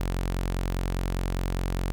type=tone; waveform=sawtooth; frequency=44.93 Hz; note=F1; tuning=50 cents sharp; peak=-22 dBFS; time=0-1.92 s; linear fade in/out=0 ms; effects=none